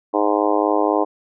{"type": "harmonic tone", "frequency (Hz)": 103.83, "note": "G#2", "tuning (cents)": 0, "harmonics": [3, 4, 5, 6, 7, 8, 9, 10], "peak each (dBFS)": [-21, -22, -23, -24, -24, -25, -26, -26], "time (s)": [0.13, 1.05], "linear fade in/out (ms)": 20, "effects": []}